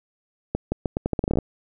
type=accelerating click train; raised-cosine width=2 ms; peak=-9 dBFS; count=14; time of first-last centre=0.55-1.387 s; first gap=170 ms; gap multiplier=0.81; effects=none